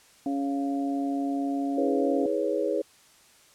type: harmonic tone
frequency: 139.4 Hz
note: C#3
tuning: 10 cents sharp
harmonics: 2 / 3 / 4 / 5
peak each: -26 / -42 / -41 / -34 dBFS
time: 0.26-2.26 s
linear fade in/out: 2 ms
type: chord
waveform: sine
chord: C# minor seventh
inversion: first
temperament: equal with one note detuned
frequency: 321.7 / 415.3 / 493.9 / 554.4 Hz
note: E4 / G#4 / B4 / C#5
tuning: -42 / 0 / 0 / 0 cents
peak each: -31 / -29 / -30 / -29 dBFS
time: 1.77-2.82 s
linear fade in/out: 10 ms
effects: white hiss -57 dBFS RMS until 3.54 s + low-pass 10000 Hz 12 dB/octave